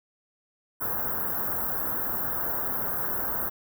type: band-stop noise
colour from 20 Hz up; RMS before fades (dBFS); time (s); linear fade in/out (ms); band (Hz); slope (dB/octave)
white; -29; 0.8-3.5; 20; 1600 to 13000; 48
effects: none